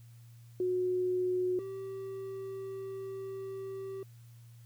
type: tone pair in turn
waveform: sine / triangle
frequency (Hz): 365.1 / 386.8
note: F#4 / G4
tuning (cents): -23 / -23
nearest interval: minor second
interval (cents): 100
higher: second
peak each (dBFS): -28 / -36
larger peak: first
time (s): 0.6-1.59 / 1.59-4.03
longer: second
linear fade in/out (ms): 2
effects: added 117 Hz sine -51 dBFS peak until 4.65 s + white hiss -67 dBFS RMS until 4.65 s